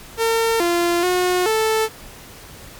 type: tone with pitch steps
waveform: sawtooth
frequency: 454.5 / 345.4 / 362 / 439.7 Hz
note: A#4 / F4 / F#4 / A4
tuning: -44 / -19 / -38 / -1 cents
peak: -12 dBFS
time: 0.17-1.89 s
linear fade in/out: 50 ms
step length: 430 ms
effects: pink hiss -40 dBFS RMS until 2.79 s + MP3 96 kbps